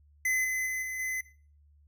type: tone with level steps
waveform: square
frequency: 2033 Hz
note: B6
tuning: 50 cents sharp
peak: -26 / -29 / -31 / -34 / -31 dBFS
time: 0.25-1.21 s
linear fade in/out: 5 ms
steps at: 0.44 / 0.66 / 0.82 / 0.99 s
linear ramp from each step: 10 ms
effects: noise-tail reverb RT60 0.4 s tail -17 dB re dry + added 73 Hz sine -58 dBFS peak until 1.87 s